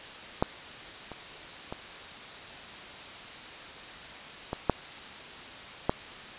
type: clicks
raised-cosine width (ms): 1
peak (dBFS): -9 / -26 / -21 / -17 / -7 / -9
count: 6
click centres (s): 0.425 / 1.117 / 1.725 / 4.531 / 4.697 / 5.895
effects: white hiss -43 dBFS RMS until 6.38 s + resampled to 8000 Hz